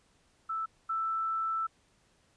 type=tone pair in turn; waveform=sine; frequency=1318.5 / 1323.8 Hz; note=E6 / E6; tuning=0 / +7 cents; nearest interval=unison; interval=7 cents; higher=second; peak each=-31 / -29 dBFS; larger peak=second; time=0.49-0.66 / 0.89-1.67 s; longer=second; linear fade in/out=10 ms; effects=pink hiss -68 dBFS RMS until 2.36 s + resampled to 22050 Hz